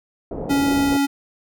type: low-pass noise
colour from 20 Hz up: white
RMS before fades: -28 dBFS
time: 0.31-0.97 s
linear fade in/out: 2 ms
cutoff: 590 Hz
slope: 24 dB/octave
type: tone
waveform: square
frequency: 279.9 Hz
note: C#4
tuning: 17 cents sharp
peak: -17 dBFS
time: 0.49-1.07 s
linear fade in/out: 20 ms
effects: none